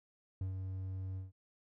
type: tone with ADSR envelope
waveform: triangle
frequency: 94.4 Hz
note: F#2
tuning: 35 cents sharp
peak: -32 dBFS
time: 0.41-1.32 s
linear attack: 3 ms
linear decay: 110 ms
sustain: -4 dB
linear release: 150 ms
effects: none